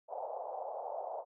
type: band-pass noise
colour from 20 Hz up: pink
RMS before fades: -41 dBFS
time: 0.08-1.25 s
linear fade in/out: 50 ms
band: 540 to 850 Hz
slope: 48 dB/octave
effects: none